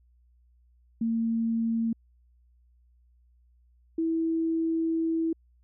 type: tone pair in turn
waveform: sine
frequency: 227.9 / 326.5 Hz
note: A#3 / E4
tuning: -39 / -17 cents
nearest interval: tritone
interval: 622 cents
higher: second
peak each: -24 dBFS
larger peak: neither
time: 1.01-1.93 / 3.98-5.33 s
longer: second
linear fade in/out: 5 ms
effects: added 60 Hz sine -59 dBFS peak until 5.63 s